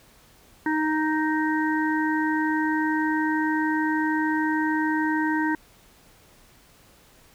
harmonic tone, 311.1 Hz, D#4, in tune, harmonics 1 / 3 / 5 / 6, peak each -23 / -28 / -30 / -31 dBFS, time 0.66-5.55 s, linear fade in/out 2 ms, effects pink hiss -55 dBFS RMS until 7.34 s

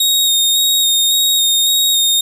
sawtooth tone with vibrato, 3729 Hz, A#7, in tune, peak -8 dBFS, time 0-2.21 s, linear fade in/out 5 ms, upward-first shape square, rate 1.8 Hz, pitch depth 17 cents each way, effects none

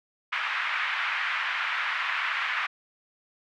white band-pass noise, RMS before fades -29 dBFS, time 0.32-2.67 s, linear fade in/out 10 ms, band 1100 to 2400 Hz, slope 24 dB/octave, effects none

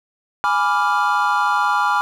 triangle chord, G# diminished seventh, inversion none, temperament equal, 830.6 / 987.8 / 1174.7 / 1396.9 Hz, G#5 / B5 / D6 / F6, 0 / 0 / 0 / 0 cents, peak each -19 dBFS, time 0.44-2.01 s, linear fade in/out 0 ms, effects none

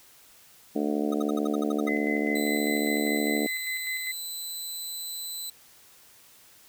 harmonic tone, 73.42 Hz, D2, in tune, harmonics 3 / 4 / 5 / 6 / 7 / 8 / 9 / 10, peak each -30 / -28 / -36 / -32 / -39 / -38 / -38 / -40 dBFS, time 0.75-3.47 s, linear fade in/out 10 ms
square tone bursts, 1254 Hz, D#6, 13 cents sharp, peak -35 dBFS, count 10, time 1.12-1.888 s, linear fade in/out 5 ms, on 21 ms, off 62 ms
sine tone with tremolo, 2038 Hz, C7, 46 cents flat, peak -29 dBFS, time 1.87-4.12 s, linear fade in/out 10 ms, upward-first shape square, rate 5 Hz, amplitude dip 45%
15% pulse tone, 4008 Hz, B7, 25 cents sharp, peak -27 dBFS, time 2.35-5.5 s, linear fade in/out 5 ms
effects white hiss -55 dBFS RMS until 6.68 s

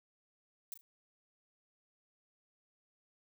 violet noise with echo, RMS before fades -43 dBFS, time 0.72-0.74 s, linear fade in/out 0 ms, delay 35 ms, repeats 2, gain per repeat -11 dB, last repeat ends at 0.81 s, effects none

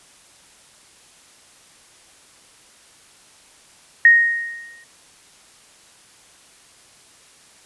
sine tone with exponential decay, 1864.7 Hz, A#6, in tune, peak -5 dBFS, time 4.05-4.84 s, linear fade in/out 2 ms, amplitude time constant 170 ms, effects white hiss -50 dBFS RMS until 7.65 s + resampled to 24000 Hz

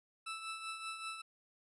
20% pulse tone with tremolo, 1318.5 Hz, E6, in tune, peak -34 dBFS, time 0.26-1.22 s, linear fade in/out 10 ms, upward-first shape triangle, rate 5.2 Hz, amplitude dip 60%, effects resampled to 24000 Hz

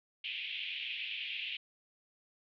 pink band-pass noise, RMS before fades -40 dBFS, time 0.24-1.57 s, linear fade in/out 5 ms, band 2400 to 3300 Hz, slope 48 dB/octave, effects none

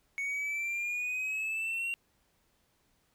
triangle exponential sweep, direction up, 2217 to 2762 Hz, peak -30 dBFS, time 0.18-1.94 s, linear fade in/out 0 ms, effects pink hiss -72 dBFS RMS until 3.14 s

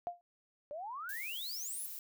sine tone with exponential decay, 700 Hz, F5, 4 cents sharp, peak -31 dBFS, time 0.07-0.21 s, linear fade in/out 0 ms, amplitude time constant 30 ms
sine exponential sweep, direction up, 563 to 11590 Hz, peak -40 dBFS, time 0.71-1.86 s, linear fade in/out 0 ms
violet noise, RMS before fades -45 dBFS, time 1.09-1.99 s, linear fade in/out 0 ms
effects none

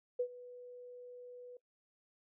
sine tone with ADSR envelope, 492.7 Hz, B4, 4 cents flat, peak -29 dBFS, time 0.19-1.57 s, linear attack 9 ms, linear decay 76 ms, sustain -19 dB, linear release 3 ms, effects noise-tail reverb RT60 0.1 s tail -19 dB re dry

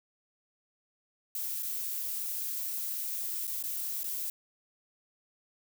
violet noise with dropouts, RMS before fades -35 dBFS, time 1.35-4.3 s, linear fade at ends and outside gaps 2 ms, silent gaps 1.625-1.629 / 3.47-3.476 / 3.627-3.637 / 4.033-4.041 s, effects none

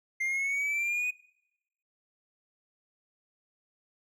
triangle exponential sweep, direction up, 2093 to 2497 Hz, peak -26 dBFS, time 0.2-1.11 s, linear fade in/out 10 ms, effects noise-tail reverb RT60 0.9 s tail -25 dB re dry

